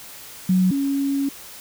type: tone pair in turn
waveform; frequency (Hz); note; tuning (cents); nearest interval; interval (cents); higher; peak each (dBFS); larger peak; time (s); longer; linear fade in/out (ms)
sine; 185 / 277.2; F#3 / C#4; 0 / 0; perfect fifth; 700; second; -14 / -19; first; 0.49-0.71 / 0.71-1.29; second; 5
effects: white hiss -40 dBFS RMS until 1.6 s